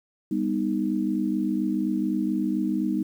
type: chord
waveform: sine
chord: G augmented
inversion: none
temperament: equal with one note detuned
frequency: 199.54 / 246.9 / 311.1 Hz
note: G3 / B3 / D#4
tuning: +31 / 0 / 0 cents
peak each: -27 / -28 / -26 dBFS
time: 0.31-3.03 s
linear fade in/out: 5 ms
effects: 9-bit